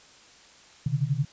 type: tone cluster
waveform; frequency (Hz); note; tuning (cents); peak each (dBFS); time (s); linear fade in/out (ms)
sine; 128.5 / 140.2 / 151.6; C3 / C#3 / D#3; -31 / +20 / -45; -28; 0.86-1.25; 5
effects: white hiss -53 dBFS RMS until 1.32 s + resampled to 16000 Hz